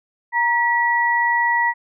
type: tone pair together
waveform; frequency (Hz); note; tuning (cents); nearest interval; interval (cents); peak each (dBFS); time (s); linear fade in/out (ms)
sine; 938 / 1940; A#5 / B6; +11 / -31; octave + minor second; 1258; -18; 0.32-1.74; 50
effects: none